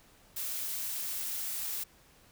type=noise; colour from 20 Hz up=blue; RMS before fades=-36 dBFS; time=0.36-1.84 s; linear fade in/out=10 ms; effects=pink hiss -61 dBFS RMS until 2.31 s